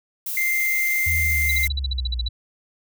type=noise; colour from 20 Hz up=violet; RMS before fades=-28 dBFS; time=0.26-1.68 s; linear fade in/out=5 ms
type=tone; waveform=triangle; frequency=2093 Hz; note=C7; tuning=in tune; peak=-18 dBFS; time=0.37-1.67 s; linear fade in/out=2 ms
type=exponential sweep; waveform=sine; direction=down; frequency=86.5 to 57.7 Hz; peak=-23 dBFS; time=1.06-2.29 s; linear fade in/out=10 ms
type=tone bursts; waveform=sine; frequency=3951 Hz; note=B7; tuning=in tune; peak=-24 dBFS; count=12; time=1.49-2.283 s; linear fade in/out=5 ms; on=23 ms; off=47 ms
effects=none

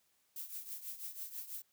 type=noise with tremolo; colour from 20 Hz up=violet; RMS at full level=-42 dBFS; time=0.36-1.62 s; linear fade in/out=2 ms; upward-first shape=triangle; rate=6.1 Hz; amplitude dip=80%; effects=white hiss -75 dBFS RMS until 1.72 s

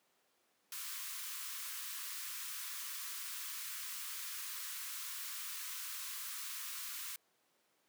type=high-pass noise; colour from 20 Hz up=white; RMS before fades=-44 dBFS; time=0.72-7.16 s; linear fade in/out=2 ms; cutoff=1000 Hz; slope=96 dB/octave; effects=pink hiss -75 dBFS RMS until 7.88 s + high-pass 300 Hz 12 dB/octave

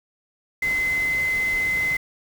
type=tone in noise; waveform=sine; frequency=2050 Hz; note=C7; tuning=36 cents flat; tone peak=-20 dBFS; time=0.62-1.97 s; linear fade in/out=5 ms; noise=pink; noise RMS=-36 dBFS; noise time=0.62-1.97 s; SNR=+13 dB; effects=none

